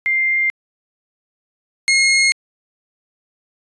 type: tone pair in turn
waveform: sine / sawtooth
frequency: 2101 / 2153 Hz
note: C7 / C7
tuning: +7 / +49 cents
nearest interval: unison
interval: 42 cents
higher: second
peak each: -14 / -8 dBFS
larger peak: second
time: 0.06-0.5 / 1.88-2.32 s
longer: neither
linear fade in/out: 0 ms
effects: resampled to 22050 Hz